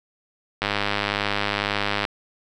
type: click train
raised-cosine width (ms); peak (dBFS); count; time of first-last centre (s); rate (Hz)
0.3; -6; 147; 0.62-2.051; 102
effects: none